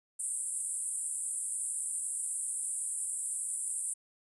pink band-pass noise, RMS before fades -36 dBFS, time 0.19-3.94 s, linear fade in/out 10 ms, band 8100 to 10000 Hz, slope 96 dB/octave, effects none

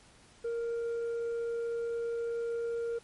sine tone with tanh clipping, 466.2 Hz, A#4, in tune, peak -32 dBFS, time 0.44-2.99 s, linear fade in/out 10 ms, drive 3 dB, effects pink hiss -59 dBFS RMS until 3.03 s + MP3 48 kbps

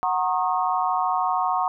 sine chord, D# minor seventh, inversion first, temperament equal with one note detuned, 740 / 932.3 / 1085.3 / 1244.5 Hz, F#5 / A#5 / C#6 / D#6, 0 / 0 / -37 / 0 cents, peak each -24 / -26 / -25 / -30 dBFS, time 0.03-1.68 s, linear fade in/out 0 ms, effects none

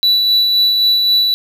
triangle tone with tremolo, 3951 Hz, B7, in tune, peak -7 dBFS, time 0.03-1.34 s, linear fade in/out 0 ms, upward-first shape sine, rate 3.8 Hz, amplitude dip 30%, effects none

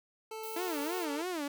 25% pulse tone with pitch glide, 440 to 450.3 Hz, A4 to A4, 0 to +40 cents, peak -36 dBFS, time 0.31-1.22 s, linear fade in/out 5 ms, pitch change +40 cents, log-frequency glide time 0.42-0.86 s
violet noise, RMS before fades -45 dBFS, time 0.43-1.05 s, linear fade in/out 5 ms
sawtooth tone with vibrato, 323.5 Hz, E4, 32 cents flat, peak -30 dBFS, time 0.56-1.48 s, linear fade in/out 5 ms, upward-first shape sine, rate 3.1 Hz, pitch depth 230 cents each way
effects none

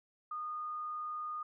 sine tone, 1227 Hz, D#6, 25 cents flat, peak -37 dBFS, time 0.31-1.43 s, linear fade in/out 5 ms, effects none

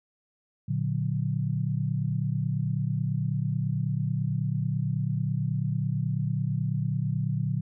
sine chord, Bb augmented, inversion none, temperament just, 116.54 / 145.68 / 182.1 Hz, Bb2 / D3 / F#3, 0 / -14 / -27 cents, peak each -29 / -28 / -32 dBFS, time 0.68-7.61 s, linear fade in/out 10 ms, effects none

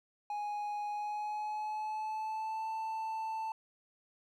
triangle tone with pitch glide, 830.6 to 885.1 Hz, G#5 to A5, 0 to +10 cents, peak -33 dBFS, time 0.3-3.52 s, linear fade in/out 2 ms, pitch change +110 cents, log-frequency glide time 0.89-2.69 s, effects none

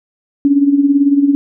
sine tone with tremolo, 282.2 Hz, C#4, 31 cents sharp, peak -5 dBFS, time 0.45-1.35 s, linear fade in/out 0 ms, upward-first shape sine, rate 18 Hz, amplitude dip 65%, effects none

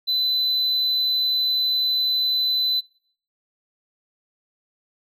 triangle tone, 4014 Hz, B7, 27 cents sharp, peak -18 dBFS, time 0.07-2.81 s, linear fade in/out 20 ms, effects noise-tail reverb RT60 0.6 s tail -24 dB re dry

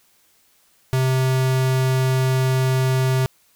square tone, 130.5 Hz, C3, 4 cents flat, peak -17 dBFS, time 0.93-3.26 s, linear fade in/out 0 ms, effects white hiss -59 dBFS RMS until 3.55 s

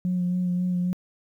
sine tone with vibrato, 179.6 Hz, F3, 49 cents sharp, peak -21 dBFS, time 0.05-0.93 s, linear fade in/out 0 ms, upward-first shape sine, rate 3.7 Hz, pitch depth 19 cents each way, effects tanh soft clip ceiling -18 dBFS + 10-bit

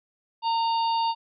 harmonic tone with a mistuned harmonic, 915 Hz, A#5, 32 cents flat, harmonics 1 / 3 / 4 / 5, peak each -22 / -36 / -38 / -36 dBFS, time 0.42-1.15 s, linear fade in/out 50 ms, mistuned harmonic 3, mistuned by +49 cents, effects none

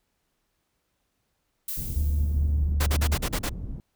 violet noise with exponential decay, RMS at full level -30 dBFS, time 1.68-2.74 s, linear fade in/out 5 ms, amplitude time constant 230 ms
pink low-pass noise, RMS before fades -34 dBFS, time 1.77-3.8 s, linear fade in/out 0 ms, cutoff 170 Hz, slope 12 dB/octave
sine tone, 73.42 Hz, D2, in tune, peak -21 dBFS, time 1.96-3.15 s, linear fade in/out 0 ms
pink noise bursts, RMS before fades -28 dBFS, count 7, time 2.8-3.495 s, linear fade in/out 10 ms, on 65 ms, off 40 ms
effects pink hiss -75 dBFS RMS until 3.95 s

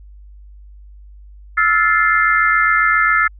sine chord, F major seventh, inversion third, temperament just, 1309.6 / 1396.9 / 1746.1 / 2095 Hz, E6 / F6 / A6 / C7, -12 / 0 / -14 / +2 cents, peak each -16 / -18 / -16 / -18 dBFS, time 1.57-3.28 s, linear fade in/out 10 ms, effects added 50 Hz sine -37 dBFS peak until 3.39 s

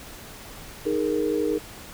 sine chord, D# suspended fourth, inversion none, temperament equal, 311.1 / 415.3 / 466.2 Hz, D#4 / G#4 / A#4, 0 / 0 / 0 cents, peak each -26 dBFS, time 0.85-1.59 s, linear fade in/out 20 ms, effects pink hiss -42 dBFS RMS until 1.93 s

